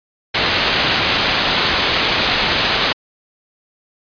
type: low-pass noise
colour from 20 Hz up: white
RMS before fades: -17 dBFS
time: 0.34-2.93 s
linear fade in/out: 10 ms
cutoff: 4500 Hz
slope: 48 dB/octave
effects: resampled to 11025 Hz